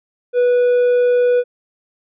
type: tone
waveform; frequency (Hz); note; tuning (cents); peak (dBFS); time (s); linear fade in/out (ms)
triangle; 490.6; B4; -12; -9; 0.33-1.44; 50
effects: resampled to 8000 Hz